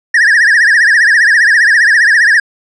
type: tone with vibrato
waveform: triangle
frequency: 1762 Hz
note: A6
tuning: 2 cents sharp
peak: -3 dBFS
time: 0.14-2.4 s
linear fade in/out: 5 ms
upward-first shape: triangle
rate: 15 Hz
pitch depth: 180 cents each way
effects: resampled to 22050 Hz